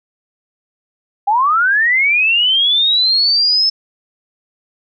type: linear sweep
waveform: sine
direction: up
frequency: 782 to 5274 Hz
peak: -10 dBFS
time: 1.27-3.7 s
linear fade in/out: 10 ms
effects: none